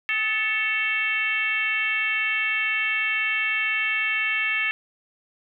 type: tone with frequency modulation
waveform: sine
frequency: 2215 Hz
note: C#7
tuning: 2 cents flat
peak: -21 dBFS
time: 0.09-4.71 s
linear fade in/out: 0 ms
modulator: 468 Hz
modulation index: 1.3
effects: none